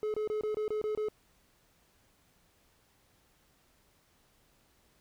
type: tone bursts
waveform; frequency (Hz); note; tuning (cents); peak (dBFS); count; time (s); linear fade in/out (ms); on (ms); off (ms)
triangle; 427.3; G#4; +49; -28; 8; 0.03-1.085; 0; 110; 25
effects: pink hiss -68 dBFS RMS until 5 s